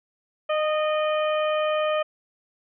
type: harmonic tone with a mistuned harmonic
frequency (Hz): 613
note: D#5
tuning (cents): -26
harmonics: 1 / 2 / 3 / 4 / 5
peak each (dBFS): -22 / -28 / -36 / -35 / -36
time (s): 0.49-2.03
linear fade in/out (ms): 10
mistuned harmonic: 2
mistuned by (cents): +18
effects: none